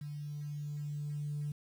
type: tone with level ramp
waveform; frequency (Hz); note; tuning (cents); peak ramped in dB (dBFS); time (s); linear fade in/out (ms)
sine; 146.83; D3; 0; -39 to -33; 0.01-1.52; 5
effects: tanh soft clip ceiling -30 dBFS + 10-bit